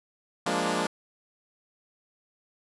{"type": "chord", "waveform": "10% pulse", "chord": "Bb dominant seventh", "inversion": "second", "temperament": "equal", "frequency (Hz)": [174.61, 207.7, 233.1, 293.7], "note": ["F3", "Ab3", "Bb3", "D4"], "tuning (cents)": [0, 0, 0, 0], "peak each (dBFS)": -23, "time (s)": [0.46, 0.87], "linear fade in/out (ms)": 5, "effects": ["resampled to 24000 Hz"]}